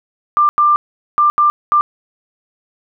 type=tone bursts at uneven times; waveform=sine; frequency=1189 Hz; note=D6; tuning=21 cents sharp; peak=-8 dBFS; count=5; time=0.37-0.49 / 0.58-0.76 / 1.18-1.3 / 1.38-1.5 / 1.72-1.81 s; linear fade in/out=0 ms; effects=none